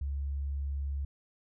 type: tone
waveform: sine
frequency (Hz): 69.9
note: C#2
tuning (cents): +15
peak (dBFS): -31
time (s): 0.01-1.05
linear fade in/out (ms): 5
effects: none